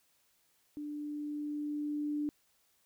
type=tone with level ramp; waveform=sine; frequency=295.7 Hz; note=D4; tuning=12 cents sharp; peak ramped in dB=-38 to -31 dBFS; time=0.77-2.29 s; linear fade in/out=0 ms; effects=white hiss -72 dBFS RMS until 2.85 s